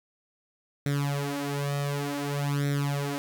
sawtooth tone with flanger, 142.5 Hz, C#3, 48 cents sharp, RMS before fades -29 dBFS, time 0.86-3.18 s, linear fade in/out 0 ms, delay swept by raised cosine 0.52 to 5.42 ms, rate 0.55 Hz, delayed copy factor +0.85, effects none

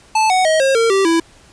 square tone with pitch steps, 874 / 743.5 / 632.5 / 538 / 457.7 / 389.3 / 331.2 Hz, A5 / F#5 / D#5 / C5 / A#4 / G4 / E4, -12 / +8 / +28 / +48 / -32 / -12 / +8 cents, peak -12 dBFS, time 0.15-1.2 s, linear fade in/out 5 ms, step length 150 ms, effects pink hiss -47 dBFS RMS until 1.52 s + resampled to 22050 Hz

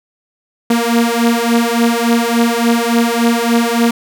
sawtooth beating tone pair, 232.1 / 235.6 Hz, A#3 / A#3, -7 / +19 cents, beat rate 3.5 Hz, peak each -10 dBFS, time 0.7-3.91 s, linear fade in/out 5 ms, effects none

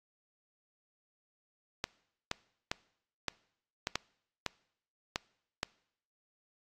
clicks, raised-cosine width 0.2 ms, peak -14 dBFS, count 9, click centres 1.841 / 2.314 / 2.715 / 3.283 / 3.871 / 3.956 / 4.463 / 5.159 / 5.631 s, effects noise-tail reverb RT60 0.7 s tail -23 dB re dry + AAC 48 kbps

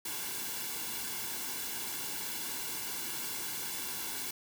white noise with comb filter, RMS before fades -38 dBFS, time 0.05-4.31 s, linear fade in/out 5 ms, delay 1.6 ms, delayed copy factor -0.65, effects none

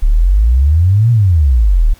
sine exponential two-way sweep, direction up then down, 33.7 to 121.2 to 33.7 Hz, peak -6 dBFS, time 0.02-1.94 s, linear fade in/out 10 ms, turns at 1.11 s, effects pink hiss -45 dBFS RMS until 1.99 s

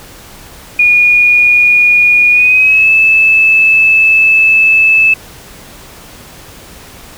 sine tone with pitch glide, 2443 to 2618 Hz, D#7 to E7, -32 to -13 cents, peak -4 dBFS, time 0.79-5.14 s, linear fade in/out 5 ms, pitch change +119 cents, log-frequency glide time 2.31-2.91 s, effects pink hiss -34 dBFS RMS until 7.17 s

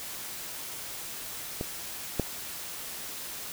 clicks, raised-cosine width 2 ms, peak -18 / -12 dBFS, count 2, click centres 1.611 / 2.197 s, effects white hiss -39 dBFS RMS until 3.52 s

